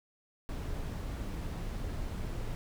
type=noise; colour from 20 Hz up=brown; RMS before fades=-37 dBFS; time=0.49-2.55 s; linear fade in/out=0 ms; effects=none